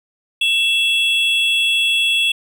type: tone pair together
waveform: triangle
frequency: 2676 / 3357 Hz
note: E7 / G#7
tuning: +25 / +18 cents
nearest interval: major third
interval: 393 cents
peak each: -15 dBFS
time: 0.41-2.32 s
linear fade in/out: 5 ms
effects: none